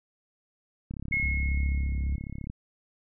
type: click train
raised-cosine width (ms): 5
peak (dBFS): -24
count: 56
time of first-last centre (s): 0.91-2.5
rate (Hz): 34.6
type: tone with exponential decay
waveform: sine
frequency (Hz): 2170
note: C#7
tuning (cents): -37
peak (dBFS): -23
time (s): 1.12-2.46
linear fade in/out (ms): 5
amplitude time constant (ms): 290
type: tone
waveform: sine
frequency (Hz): 67.7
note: C#2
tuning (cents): -40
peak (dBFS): -25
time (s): 1.23-2.16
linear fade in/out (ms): 5
effects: none